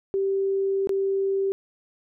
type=tone with dropouts; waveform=sine; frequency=390 Hz; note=G4; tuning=9 cents flat; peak=-21 dBFS; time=0.14-1.52 s; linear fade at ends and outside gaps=0 ms; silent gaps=0.872-0.893 s; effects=none